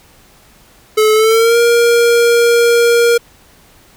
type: tone with pitch glide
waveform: square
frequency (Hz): 431.7 to 470.8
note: A4 to A#4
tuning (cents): -33 to +17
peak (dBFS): -8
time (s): 0.97-3.18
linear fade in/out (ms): 10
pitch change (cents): +150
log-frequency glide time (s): 1.14-1.58
effects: pink hiss -46 dBFS RMS until 3.96 s